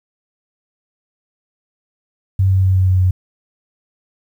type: tone with pitch steps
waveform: sine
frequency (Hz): 95.6 / 94.88 / 94.17 / 93.47 / 92.77 / 92.08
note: G2 / F#2 / F#2 / F#2 / F#2 / F#2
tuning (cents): -43 / +44 / +31 / +18 / +5 / -8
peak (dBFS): -10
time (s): 2.39-3.11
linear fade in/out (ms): 5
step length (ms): 120
effects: 8-bit